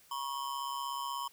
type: ring-modulated tone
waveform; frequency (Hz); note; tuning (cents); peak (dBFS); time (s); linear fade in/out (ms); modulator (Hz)
square; 1028; C6; -31; -33; 0.11-1.28; 5; 68.2
effects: white hiss -62 dBFS RMS until 1.32 s

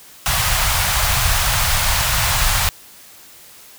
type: band-stop noise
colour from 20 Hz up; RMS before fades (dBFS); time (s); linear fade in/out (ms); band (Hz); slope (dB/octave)
pink; -17; 0.26-2.69; 0; 130 to 740; 24
effects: white hiss -43 dBFS RMS until 3.78 s

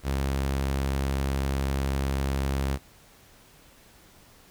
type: tone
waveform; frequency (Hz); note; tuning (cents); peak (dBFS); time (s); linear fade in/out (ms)
sawtooth; 68; C#2; -33; -21; 0.03-2.79; 50
effects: pink hiss -55 dBFS RMS until 4.5 s

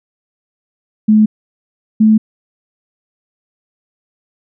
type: tone pair in turn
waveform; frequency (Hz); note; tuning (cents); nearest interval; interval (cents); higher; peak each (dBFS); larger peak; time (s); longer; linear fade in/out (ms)
sine; 214.8 / 217.4; A3 / A3; -41 / -21; unison; 20; second; -5; neither; 1.08-1.26 / 2-2.18; neither; 10
effects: none

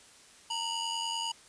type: ring-modulated tone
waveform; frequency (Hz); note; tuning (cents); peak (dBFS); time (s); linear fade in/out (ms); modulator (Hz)
sawtooth; 1930; B6; -40; -25; 0.5-1.32; 5; 1010
effects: white hiss -56 dBFS RMS until 1.48 s + resampled to 22050 Hz

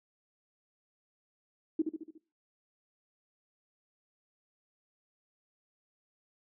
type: tone with echo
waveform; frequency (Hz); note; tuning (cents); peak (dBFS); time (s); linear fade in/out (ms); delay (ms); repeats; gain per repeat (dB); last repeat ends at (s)
sine; 318.9; D#4; +43; -24; 1.79-1.82; 5; 72; 5; -5; 2.18
effects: noise-tail reverb RT60 0.3 s tail -18 dB re dry

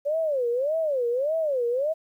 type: tone with vibrato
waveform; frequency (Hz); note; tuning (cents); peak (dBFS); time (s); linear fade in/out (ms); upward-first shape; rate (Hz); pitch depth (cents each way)
sine; 554.4; C#5; 0; -22; 0.05-1.94; 20; sine; 1.7; 280
effects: 10-bit

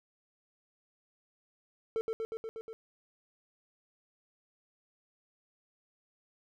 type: tone with echo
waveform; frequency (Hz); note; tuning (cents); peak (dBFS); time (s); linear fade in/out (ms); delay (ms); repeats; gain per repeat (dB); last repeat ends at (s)
triangle; 447.2; A4; +28; -27; 1.96-2.01; 0; 120; 6; -2; 2.73
effects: none

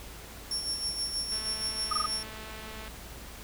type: tone with tremolo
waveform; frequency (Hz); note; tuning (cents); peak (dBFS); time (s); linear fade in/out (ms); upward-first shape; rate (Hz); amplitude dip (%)
35% pulse; 5470; F8; -37; -26; 0.51-2.23; 2; sine; 6.3; 55
type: click train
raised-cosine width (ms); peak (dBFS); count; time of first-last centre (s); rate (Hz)
0.3; -29; 341; 1.32-2.88; 218
type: tone bursts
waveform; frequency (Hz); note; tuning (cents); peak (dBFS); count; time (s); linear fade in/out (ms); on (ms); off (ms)
sine; 1244.5; D#6; 0; -25; 4; 1.91-2.061; 5; 22; 21
effects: added 56 Hz sine -47 dBFS peak until 3.43 s + pink hiss -46 dBFS RMS until 3.43 s

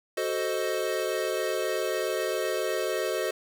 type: chord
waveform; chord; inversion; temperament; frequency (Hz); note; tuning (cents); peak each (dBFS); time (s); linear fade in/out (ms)
square; F# diminished seventh; none; equal with one note detuned; 372.6 / 440 / 523.3 / 622.3; F#4 / A4 / C5 / Eb5; +12 / 0 / 0 / 0; -33; 0.17-3.31; 5
effects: none

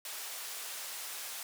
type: band-pass noise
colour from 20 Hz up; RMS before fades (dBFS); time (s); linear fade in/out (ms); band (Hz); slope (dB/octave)
white; -42; 0.05-1.43; 2; 600 to 15000; 12
effects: none

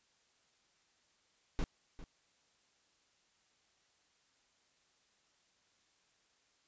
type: noise with echo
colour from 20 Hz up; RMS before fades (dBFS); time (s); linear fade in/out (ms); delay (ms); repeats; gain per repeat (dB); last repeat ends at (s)
brown; -33; 1.59-1.64; 0; 400; 1; -15; 2.04
effects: white hiss -73 dBFS RMS until 6.67 s + resampled to 16000 Hz

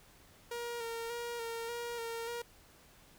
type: tone with vibrato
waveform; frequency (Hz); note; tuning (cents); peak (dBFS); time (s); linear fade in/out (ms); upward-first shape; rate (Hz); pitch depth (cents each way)
sawtooth; 467.2; A#4; +4; -34; 0.51-2.42; 5; square; 1.7; 25
effects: pink hiss -61 dBFS RMS until 3.18 s

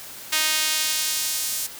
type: tone with high-pass filter sweep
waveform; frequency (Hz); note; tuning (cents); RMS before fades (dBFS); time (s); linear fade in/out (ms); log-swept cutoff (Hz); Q
sawtooth; 311.1; D#4; 0; -24; 0.32-1.67; 10; 2300 to 7300; 0.72
effects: white hiss -39 dBFS RMS until 1.79 s + high-pass 60 Hz 12 dB/octave

